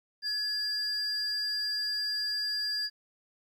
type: tone pair together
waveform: sine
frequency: 1694 / 4797 Hz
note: G#6 / D8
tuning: +34 / +36 cents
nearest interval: octave + tritone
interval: 1802 cents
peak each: -36 / -28 dBFS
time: 0.22-2.9 s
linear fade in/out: 50 ms
effects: tanh soft clip ceiling -26 dBFS + 11-bit